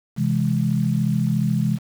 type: chord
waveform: sine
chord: C augmented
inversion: none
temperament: equal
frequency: 130.81 / 164.81 / 207.7 Hz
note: C3 / E3 / G#3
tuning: 0 / 0 / 0 cents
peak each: -22 dBFS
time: 0.16-1.79 s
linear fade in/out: 50 ms
effects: 7-bit